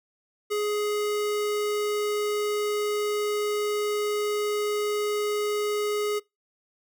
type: tone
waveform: square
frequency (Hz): 417.6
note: G#4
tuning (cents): +10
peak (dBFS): -25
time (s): 0.5-6.2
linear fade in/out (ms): 20
effects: noise-tail reverb RT60 0.2 s tail -23 dB re dry